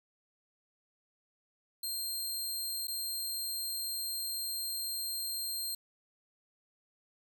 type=tone with dropouts; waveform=15% pulse; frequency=4186 Hz; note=C8; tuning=in tune; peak=-28 dBFS; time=1.83-5.75 s; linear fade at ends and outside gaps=5 ms; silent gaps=2.872-2.88 s; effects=none